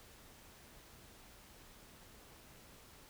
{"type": "silence", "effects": ["pink hiss -59 dBFS RMS until 3.09 s"]}